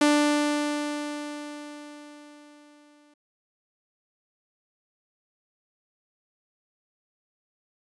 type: tone with exponential decay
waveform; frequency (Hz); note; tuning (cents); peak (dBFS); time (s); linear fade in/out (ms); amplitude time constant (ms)
sawtooth; 295; D4; +8; -13; 0.01-3.14; 5; 680
effects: resampled to 24000 Hz